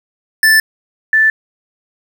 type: tone pair in turn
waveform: square / sine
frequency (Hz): 1760 / 1760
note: A6 / A6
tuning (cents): 0 / 0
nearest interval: unison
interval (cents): 0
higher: neither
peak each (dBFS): -7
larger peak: neither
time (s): 0.43-0.6 / 1.13-1.3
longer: neither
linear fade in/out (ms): 2
effects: 7-bit